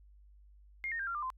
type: tone with pitch steps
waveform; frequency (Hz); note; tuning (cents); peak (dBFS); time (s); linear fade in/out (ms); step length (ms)
sine; 2128 / 1841.9 / 1594.2 / 1379.8 / 1194.3 / 1033.7; C7 / A#6 / G6 / F6 / D6 / C6; +29 / -21 / +29 / -21 / +29 / -21; -34; 0.84-1.302; 0; 77
effects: added 50 Hz sine -56 dBFS peak until 1.37 s